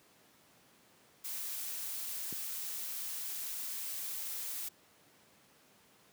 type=noise; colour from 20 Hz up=blue; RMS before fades=-40 dBFS; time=1.24-4.69 s; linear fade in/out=10 ms
type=click; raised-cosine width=3 ms; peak=-30 dBFS; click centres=2.326 s
effects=pink hiss -64 dBFS RMS until 6.12 s + high-pass 150 Hz 12 dB/octave